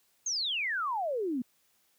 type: exponential sweep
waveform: sine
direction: down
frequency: 6645 to 233.1 Hz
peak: -29 dBFS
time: 0.26-1.42 s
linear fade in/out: 5 ms
effects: white hiss -70 dBFS RMS until 1.98 s + high-pass 60 Hz 12 dB/octave